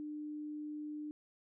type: tone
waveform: sine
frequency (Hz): 300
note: D4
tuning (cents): +37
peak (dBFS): -40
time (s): 0-1.11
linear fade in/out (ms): 0
effects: none